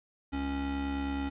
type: tone pair together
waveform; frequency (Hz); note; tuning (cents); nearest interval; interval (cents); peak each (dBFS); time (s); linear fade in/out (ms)
square; 69.3 / 277.2; C#2 / C#4; 0 / 0; 2 octaves; 2400; -37 / -33; 0.32-1.3; 20
effects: resampled to 8000 Hz + 11-bit